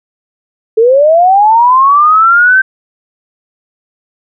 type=linear sweep; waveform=sine; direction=up; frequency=430.4 to 1563 Hz; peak=-3 dBFS; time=0.77-2.62 s; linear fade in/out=10 ms; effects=none